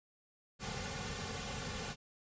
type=noise with comb filter; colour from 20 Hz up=pink; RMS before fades=-41 dBFS; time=0.59-1.96 s; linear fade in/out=50 ms; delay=3.1 ms; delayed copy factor=-1; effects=resampled to 16000 Hz